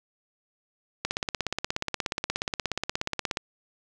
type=click train; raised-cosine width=0.2 ms; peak=-10 dBFS; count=40; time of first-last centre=1.05-3.371 s; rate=16.8 Hz; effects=none